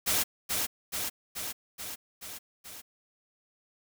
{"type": "noise with echo", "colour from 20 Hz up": "white", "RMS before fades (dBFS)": -27, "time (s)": [0.06, 0.24], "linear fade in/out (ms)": 20, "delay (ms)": 430, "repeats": 6, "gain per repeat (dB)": -3, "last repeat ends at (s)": 2.82, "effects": []}